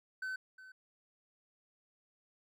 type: tone with echo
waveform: triangle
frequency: 1522 Hz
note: F#6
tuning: 48 cents sharp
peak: -35 dBFS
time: 0.22-0.36 s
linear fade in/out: 5 ms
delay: 360 ms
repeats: 1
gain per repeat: -15 dB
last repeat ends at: 0.72 s
effects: none